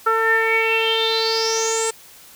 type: tone with low-pass filter sweep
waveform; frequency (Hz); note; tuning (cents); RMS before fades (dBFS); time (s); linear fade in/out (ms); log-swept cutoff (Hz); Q
sawtooth; 448.7; A4; +34; -19; 0.06-1.91; 10; 1400 to 8300; 9.7
effects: white hiss -45 dBFS RMS until 2.35 s